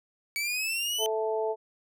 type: linear sweep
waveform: sawtooth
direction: up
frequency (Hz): 2265 to 3065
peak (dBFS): -25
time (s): 0.36-1.06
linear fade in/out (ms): 0
type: harmonic tone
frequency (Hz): 219.3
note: A3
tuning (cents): -6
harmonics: 2 / 3 / 4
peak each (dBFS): -28 / -32 / -34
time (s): 0.98-1.56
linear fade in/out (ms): 50
effects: none